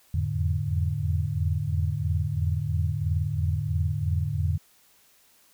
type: tone cluster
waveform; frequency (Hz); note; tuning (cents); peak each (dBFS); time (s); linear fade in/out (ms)
sine; 84.5 / 87.5 / 106.3 / 146.6; E2 / F2 / G#2 / D3; +43 / +4 / +41 / -3; -29; 0.14-4.58; 5
effects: white hiss -60 dBFS RMS until 5.53 s